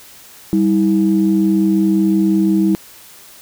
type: tone pair together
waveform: sine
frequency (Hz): 196 / 321.7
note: G3 / E4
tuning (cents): 0 / -42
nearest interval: major sixth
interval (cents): 858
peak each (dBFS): -13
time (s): 0.53-2.75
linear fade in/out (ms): 0
effects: tanh soft clip ceiling -3 dBFS + white hiss -41 dBFS RMS until 3.41 s